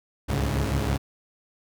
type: tone cluster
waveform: sawtooth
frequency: 67 / 73.3 / 105.5 / 139.2 Hz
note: C2 / D2 / G#2 / C#3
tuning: +42 / -3 / +28 / +8 cents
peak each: -23 / -27 / -25 / -26 dBFS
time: 0.28-0.98 s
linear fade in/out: 20 ms
effects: none